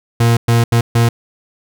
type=tone bursts at uneven times; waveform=40% pulse; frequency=117 Hz; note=A#2; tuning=7 cents sharp; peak=-8 dBFS; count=4; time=0.2-0.37 / 0.48-0.64 / 0.72-0.81 / 0.95-1.09 s; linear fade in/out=5 ms; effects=none